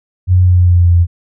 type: tone with pitch glide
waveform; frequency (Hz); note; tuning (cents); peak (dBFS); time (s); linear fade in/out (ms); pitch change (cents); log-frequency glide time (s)
sine; 91.1 to 86.39; F#2 to F2; -26 to -18; -5; 0.27-1.07; 50; -92; 0.41-0.95
effects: none